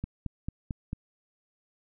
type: click train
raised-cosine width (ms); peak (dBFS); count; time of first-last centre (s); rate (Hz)
5; -20; 5; 0.04-0.931; 4.49
effects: none